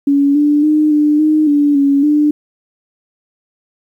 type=tone with pitch steps; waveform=sine; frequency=281.8 / 294.1 / 304.8 / 298.4 / 307.9 / 290.2 / 279.8 / 297.8 Hz; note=C#4 / D4 / D#4 / D4 / D#4 / D4 / C#4 / D4; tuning=+29 / +3 / -36 / +28 / -18 / -21 / +16 / +24 cents; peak=-8 dBFS; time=0.07-2.31 s; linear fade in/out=5 ms; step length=280 ms; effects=8-bit